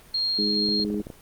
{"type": "tone", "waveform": "sine", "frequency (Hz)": 4234, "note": "C8", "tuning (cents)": 20, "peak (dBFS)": -22, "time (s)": [0.14, 0.84], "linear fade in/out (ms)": 5}
{"type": "harmonic tone", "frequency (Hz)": 103.83, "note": "G#2", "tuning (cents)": 0, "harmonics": [2, 3, 4], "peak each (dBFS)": [-27, -30, -31], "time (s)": [0.38, 1.02], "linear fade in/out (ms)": 10}
{"type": "clicks", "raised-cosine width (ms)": 2, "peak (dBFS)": -23, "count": 8, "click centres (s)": [0.688, 0.798, 0.849, 0.902, 0.944, 1.001, 1.069, 1.102]}
{"effects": ["pink hiss -51 dBFS RMS until 1.21 s", "Opus 32 kbps"]}